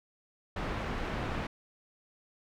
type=low-pass noise; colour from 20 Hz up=pink; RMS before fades=-35 dBFS; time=0.56-1.47 s; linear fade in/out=5 ms; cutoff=2200 Hz; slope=12 dB/octave; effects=none